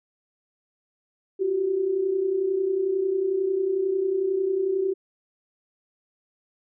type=tone pair together; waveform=sine; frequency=353.6 / 384.7 Hz; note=F4 / G4; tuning=+22 / -33 cents; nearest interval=minor second; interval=145 cents; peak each=-29 / -22 dBFS; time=1.39-4.94 s; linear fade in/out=20 ms; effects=none